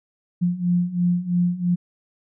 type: beating tone pair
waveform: sine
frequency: 174.61 / 177.61 Hz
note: F3 / F3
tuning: 0 / +29 cents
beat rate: 3 Hz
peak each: -23 / -20 dBFS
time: 0.41-1.76 s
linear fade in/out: 20 ms
effects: none